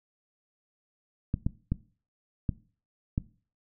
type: clicks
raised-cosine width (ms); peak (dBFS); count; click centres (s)
5; -14; 5; 1.341 / 1.465 / 1.72 / 2.492 / 3.179
effects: noise-tail reverb RT60 0.4 s tail -19 dB re dry